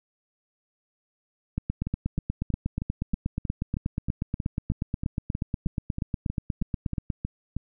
two click trains, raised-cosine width 5 ms, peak -14 / -17 dBFS, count 47 / 19, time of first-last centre 1.58-7.102 / 1.87-7.566 s, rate 8.33 / 3.16 Hz, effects none

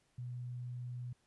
sine tone, 123.1 Hz, B2, 5 cents flat, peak -40 dBFS, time 0.18-1.13 s, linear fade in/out 5 ms, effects pink hiss -75 dBFS RMS until 1.26 s + resampled to 24000 Hz

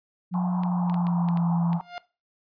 sine tone with pitch glide, 180 to 170.09 Hz, F#3 to F3, -47 to -45 cents, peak -21 dBFS, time 0.31-1.8 s, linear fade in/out 50 ms, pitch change -98 cents, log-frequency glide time 0.57-1.46 s
white band-pass noise, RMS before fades -36 dBFS, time 0.34-1.81 s, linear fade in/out 0 ms, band 740 to 1000 Hz, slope 48 dB/octave
clicks, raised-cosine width 0.3 ms, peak -24 dBFS, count 7, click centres 0.635 / 0.898 / 0.943 / 1.069 / 1.287 / 1.373 / 1.731 s
sawtooth tone with exponential growth, 705 Hz, F5, 16 cents sharp, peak -27 dBFS, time 1.75-1.98 s, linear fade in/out 0 ms, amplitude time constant 49 ms
effects noise-tail reverb RT60 0.3 s tail -19 dB re dry + resampled to 11025 Hz

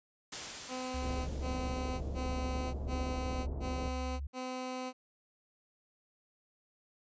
white noise with exponential decay, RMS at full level -39 dBFS, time 0.32-3.36 s, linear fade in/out 5 ms, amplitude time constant 660 ms
15% pulse tone bursts, 255.7 Hz, C4, 40 cents flat, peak -31 dBFS, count 6, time 0.68-4.93 s, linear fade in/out 50 ms, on 600 ms, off 130 ms
sine tone, 69.3 Hz, C#2, in tune, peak -36 dBFS, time 0.94-4.27 s, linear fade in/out 5 ms
pink low-pass noise, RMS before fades -42 dBFS, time 1.01-3.89 s, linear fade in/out 10 ms, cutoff 680 Hz, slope 24 dB/octave
effects resampled to 16000 Hz

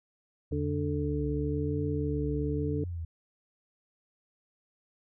sine tone with vibrato, 78.9 Hz, D#2, 25 cents sharp, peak -33 dBFS, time 0.51-3.05 s, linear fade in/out 5 ms, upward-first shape triangle, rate 0.97 Hz, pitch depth 250 cents each way
harmonic tone, 146.83 Hz, D3, in tune, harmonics 1 / 2 / 3, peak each -33 / -33 / -34 dBFS, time 0.52-2.84 s, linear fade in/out 2 ms
effects none

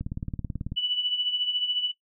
click train, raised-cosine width 5 ms, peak -19 dBFS, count 14, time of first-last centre 0.01-0.72 s, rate 18.3 Hz
sine tone with tremolo, 2964 Hz, F#7, 2 cents sharp, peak -21 dBFS, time 0.76-1.92 s, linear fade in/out 20 ms, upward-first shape triangle, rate 14 Hz, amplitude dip 70%
effects noise-tail reverb RT60 0.1 s tail -17 dB re dry

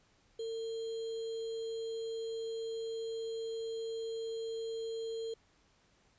sine tone with sample-and-hold, 451.9 Hz, A4, 46 cents sharp, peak -36 dBFS, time 0.39-5.34 s, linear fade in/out 5 ms, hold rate 3675 Hz, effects pink hiss -69 dBFS RMS until 6.18 s + resampled to 16000 Hz

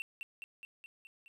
triangle tone with echo, 2700 Hz, E7, 41 cents sharp, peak -35 dBFS, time 0-0.02 s, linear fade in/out 0 ms, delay 210 ms, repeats 6, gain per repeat -3 dB, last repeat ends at 1.28 s, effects none

